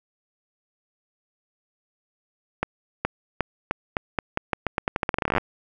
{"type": "accelerating click train", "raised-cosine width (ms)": 0.5, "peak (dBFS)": -7, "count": 26, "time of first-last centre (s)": [2.63, 5.382], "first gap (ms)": 420, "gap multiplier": 0.85, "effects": []}